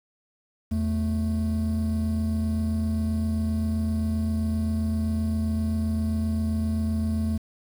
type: tone pair together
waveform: triangle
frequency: 82.41 / 219.6 Hz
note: E2 / A3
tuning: 0 / -3 cents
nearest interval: octave + perfect fourth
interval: 1697 cents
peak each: -23 dBFS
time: 0.71-7.38 s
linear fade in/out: 10 ms
effects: tanh soft clip ceiling -15 dBFS + 8-bit